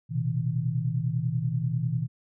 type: tone cluster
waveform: sine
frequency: 119 / 129.2 / 160.7 Hz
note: A#2 / C3 / E3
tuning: +36 / -21 / -44 cents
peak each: -29 dBFS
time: 0.09-2.08 s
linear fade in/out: 50 ms
effects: none